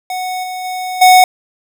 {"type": "tone with level steps", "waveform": "square", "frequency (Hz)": 738, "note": "F#5", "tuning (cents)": -5, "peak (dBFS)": [-19, -22, -20, -4], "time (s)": [0.1, 1.24], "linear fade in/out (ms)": 2, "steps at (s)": [0.43, 0.64, 1.01], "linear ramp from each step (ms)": 10, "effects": []}